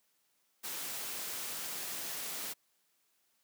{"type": "noise", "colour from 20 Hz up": "white", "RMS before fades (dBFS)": -40, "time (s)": [0.63, 2.54], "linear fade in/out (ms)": 20, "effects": ["white hiss -75 dBFS RMS until 3.43 s", "high-pass 150 Hz 12 dB/octave"]}